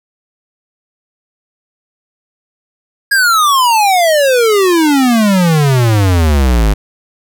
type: exponential sweep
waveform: square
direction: down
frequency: 1661.2 to 49.68 Hz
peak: -8 dBFS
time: 3.11-6.74 s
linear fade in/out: 10 ms
effects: none